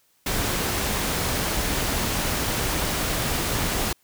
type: noise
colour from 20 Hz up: pink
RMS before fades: -25 dBFS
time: 0.26-3.93 s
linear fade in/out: 5 ms
effects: white hiss -64 dBFS RMS until 4.03 s